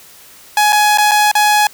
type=tone with dropouts; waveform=sawtooth; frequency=839 Hz; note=G#5; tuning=17 cents sharp; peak=-5 dBFS; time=0.57-1.67 s; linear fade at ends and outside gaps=2 ms; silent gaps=0.724-0.728 / 0.975-0.983 / 1.112-1.116 / 1.315-1.352 s; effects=white hiss -41 dBFS RMS until 1.73 s